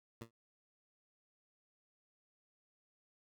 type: tone with exponential decay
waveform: 15% pulse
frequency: 114.8 Hz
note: A#2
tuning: 26 cents flat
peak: -36 dBFS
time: 0.21-0.31 s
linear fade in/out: 5 ms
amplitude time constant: 20 ms
effects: none